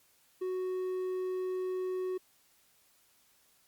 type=tone; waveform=triangle; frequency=370 Hz; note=F#4; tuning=in tune; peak=-30 dBFS; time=0.41-2.18 s; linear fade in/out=10 ms; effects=white hiss -67 dBFS RMS until 3.67 s + Opus 48 kbps